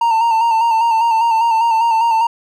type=tone with vibrato; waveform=triangle; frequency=912 Hz; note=A#5; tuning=38 cents flat; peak=-9 dBFS; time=0.01-2.27 s; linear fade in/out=5 ms; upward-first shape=square; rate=5 Hz; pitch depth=36 cents each way; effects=none